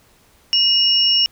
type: tone pair together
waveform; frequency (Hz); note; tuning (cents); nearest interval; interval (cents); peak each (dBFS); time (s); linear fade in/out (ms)
sine; 2874 / 5425; F7 / E8; +49 / +49; major seventh; 1100; -15; 0.53-1.26; 0
effects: pink hiss -54 dBFS RMS until 1.31 s